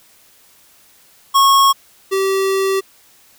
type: tone pair in turn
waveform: square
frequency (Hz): 1096 / 386.6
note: C#6 / G4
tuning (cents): -20 / -24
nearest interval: octave + tritone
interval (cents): 1804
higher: first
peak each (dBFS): -9 / -15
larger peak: first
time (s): 1.34-1.73 / 2.11-2.81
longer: second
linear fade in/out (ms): 20
effects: white hiss -50 dBFS RMS until 3.38 s